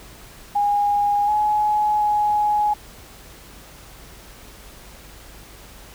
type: tone with pitch steps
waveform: sine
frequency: 819 / 843 / 837 Hz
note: G#5 / G#5 / G#5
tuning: -24 / +26 / +13 cents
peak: -16 dBFS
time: 0.55-2.74 s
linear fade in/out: 10 ms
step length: 730 ms
effects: added 50 Hz sine -48 dBFS peak until 5.94 s + pink hiss -44 dBFS RMS until 5.94 s